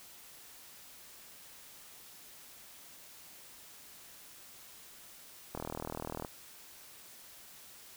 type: click train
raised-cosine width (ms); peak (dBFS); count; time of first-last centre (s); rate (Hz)
1; -24; 29; 5.55-6.248; 40.1
effects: white hiss -54 dBFS RMS until 7.96 s